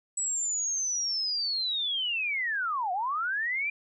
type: linear two-way sweep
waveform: sine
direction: down then up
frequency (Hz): 7902 to 698.5 to 2403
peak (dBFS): -27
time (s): 0.17-3.7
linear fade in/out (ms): 5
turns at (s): 2.92
effects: none